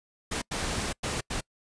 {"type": "noise bursts at uneven times", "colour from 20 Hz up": "pink", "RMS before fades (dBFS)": -31, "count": 4, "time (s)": [[0.31, 0.42], [0.51, 0.93], [1.03, 1.21], [1.3, 1.41]], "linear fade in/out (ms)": 10, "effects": ["noise-tail reverb RT60 0.1 s tail -26 dB re dry", "resampled to 22050 Hz"]}